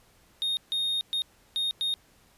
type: tone bursts at uneven times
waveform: triangle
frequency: 3700 Hz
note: A#7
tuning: 14 cents flat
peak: -24 dBFS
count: 5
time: 0.42-0.57 / 0.72-1.01 / 1.13-1.22 / 1.56-1.71 / 1.81-1.94 s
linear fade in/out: 0 ms
effects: pink hiss -61 dBFS RMS until 2.37 s + resampled to 32000 Hz